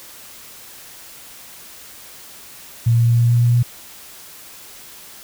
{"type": "tone with pitch steps", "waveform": "sine", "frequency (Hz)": [116.54, 117.22, 117.89, 118.58, 119.26, 119.95, 120.65], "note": ["A#2", "A#2", "A#2", "A#2", "A#2", "A#2", "B2"], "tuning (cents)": [0, 10, 20, 30, 40, 50, -40], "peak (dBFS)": -11, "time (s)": [2.86, 3.63], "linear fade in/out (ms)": 10, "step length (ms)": 110, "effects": ["white hiss -40 dBFS RMS until 5.23 s"]}